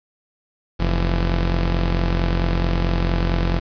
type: tone pair together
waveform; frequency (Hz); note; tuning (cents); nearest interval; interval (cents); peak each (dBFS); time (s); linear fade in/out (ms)
sawtooth; 44.5 / 168; F1 / E3; +33 / +33; octave + major seventh; 2300; -14 / -21; 0.79-3.6; 20
effects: resampled to 11025 Hz + 7-bit